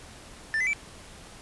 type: tone with pitch steps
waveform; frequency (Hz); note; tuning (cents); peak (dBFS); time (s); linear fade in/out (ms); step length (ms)
triangle; 1776 / 2028 / 2317; A6 / B6 / D7; +16 / +45 / -24; -22; 0.54-0.732; 0; 64
effects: pink hiss -47 dBFS RMS until 1.41 s + resampled to 24000 Hz